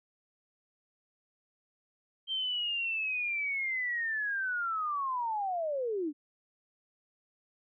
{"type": "linear sweep", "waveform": "sine", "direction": "down", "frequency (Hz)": [3157, 277.2], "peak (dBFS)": -30, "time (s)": [2.27, 6.13], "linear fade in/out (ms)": 50, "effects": []}